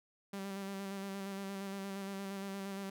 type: tone with vibrato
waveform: sawtooth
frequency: 196 Hz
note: G3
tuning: in tune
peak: -36 dBFS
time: 0.33-2.9 s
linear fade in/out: 5 ms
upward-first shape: square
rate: 8.6 Hz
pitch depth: 21 cents each way
effects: none